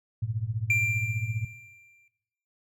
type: tone with tremolo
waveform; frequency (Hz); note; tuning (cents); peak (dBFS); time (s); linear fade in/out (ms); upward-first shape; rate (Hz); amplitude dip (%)
sine; 111.1; A2; +17; -23; 0.22-1.45; 5; triangle; 15; 95
type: tone with exponential decay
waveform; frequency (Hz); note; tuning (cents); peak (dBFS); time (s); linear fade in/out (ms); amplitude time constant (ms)
triangle; 2369; D7; +14; -18; 0.7-2.08; 2; 300
effects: noise-tail reverb RT60 0.9 s tail -17 dB re dry